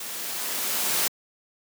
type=noise with level ramp; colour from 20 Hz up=white; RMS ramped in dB=-35 to -23 dBFS; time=0-1.08 s; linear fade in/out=5 ms; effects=high-pass 200 Hz 12 dB/octave